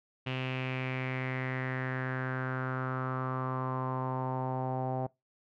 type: tone with low-pass filter sweep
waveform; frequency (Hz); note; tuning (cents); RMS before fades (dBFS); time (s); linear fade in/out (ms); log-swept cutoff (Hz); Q
sawtooth; 129.6; C3; -16; -34; 0.26-5.07; 10; 2800 to 740; 5
effects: noise-tail reverb RT60 0.2 s tail -22 dB re dry